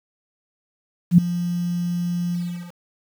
sine tone with ADSR envelope, 174.61 Hz, F3, in tune, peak -5 dBFS, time 1.11-2.74 s, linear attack 71 ms, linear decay 5 ms, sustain -16 dB, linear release 400 ms, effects 7-bit

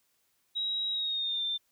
sine tone with pitch glide, 3835 to 3578 Hz, A#7 to A7, +48 to +28 cents, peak -29 dBFS, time 0.55-1.58 s, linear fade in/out 20 ms, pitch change -120 cents, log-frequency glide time 0.91-1.43 s, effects white hiss -73 dBFS RMS until 1.71 s

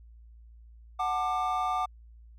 triangle chord, D major, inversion first, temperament equal with one note detuned, 740 / 880 / 1191.1 Hz, F#5 / A5 / D6, 0 / 0 / +24 cents, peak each -28 / -34 / -28 dBFS, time 0.99-1.86 s, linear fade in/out 10 ms, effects added 57 Hz sine -49 dBFS peak until 2.38 s

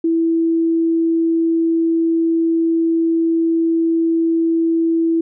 sine tone, 329.6 Hz, E4, in tune, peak -13 dBFS, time 0.04-5.21 s, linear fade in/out 5 ms, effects none

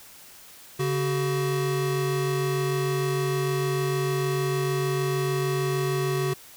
square tone pair together, 141.1 / 376.7 Hz, C#3 / F#4, +31 / +31 cents, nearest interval octave + perfect fourth, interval 1700 cents, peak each -27 dBFS, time 0.79-6.34 s, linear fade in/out 10 ms, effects white hiss -48 dBFS RMS until 6.56 s

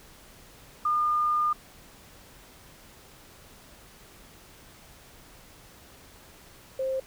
sine tone pair in turn, 1212 / 527.9 Hz, D#6 / C5, -46 / +15 cents, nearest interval octave + major second, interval 1439 cents, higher first, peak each -22 / -26 dBFS, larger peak first, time 0.85-1.53 / 6.79-7 s, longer first, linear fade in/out 5 ms, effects pink hiss -52 dBFS RMS until 7.06 s

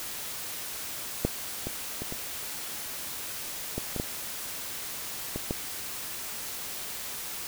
clicks, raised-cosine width 2 ms, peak -10 / -19 / -22 / -22 / -17 / -19 / -15 / -18 / -15 dBFS, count 9, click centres 1.25 / 1.67 / 2.02 / 2.124 / 3.78 / 3.963 / 3.999 / 5.36 / 5.509 s, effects white hiss -37 dBFS RMS until 7.47 s

